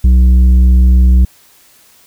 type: tone with tanh clipping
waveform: triangle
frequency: 62.6 Hz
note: B1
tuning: 24 cents sharp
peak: -5 dBFS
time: 0.04-1.25 s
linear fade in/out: 5 ms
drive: 11 dB
effects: white hiss -46 dBFS RMS until 2.06 s